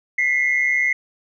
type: tone pair together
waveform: sine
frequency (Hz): 1992.1 / 2132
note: B6 / C7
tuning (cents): +14 / +32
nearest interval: minor second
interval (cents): 118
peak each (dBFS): -18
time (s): 0.18-0.93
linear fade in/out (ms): 5
effects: tanh soft clip ceiling -10 dBFS